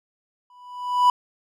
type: tone with exponential growth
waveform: triangle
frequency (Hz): 987.8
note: B5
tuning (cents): 0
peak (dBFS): -9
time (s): 0.5-1.1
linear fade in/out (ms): 2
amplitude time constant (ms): 130
effects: none